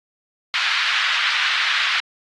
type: band-pass noise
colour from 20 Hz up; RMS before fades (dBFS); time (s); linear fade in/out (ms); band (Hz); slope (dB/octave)
pink; -21; 0.54-2; 0; 1400 to 4000; 24
effects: AAC 32 kbps